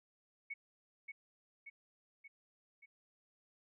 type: tone with echo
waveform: sine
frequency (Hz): 2217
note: C#7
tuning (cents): 0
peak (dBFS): -40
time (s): 0.5-0.54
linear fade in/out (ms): 10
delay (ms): 580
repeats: 4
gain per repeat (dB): -4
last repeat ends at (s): 2.86
effects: none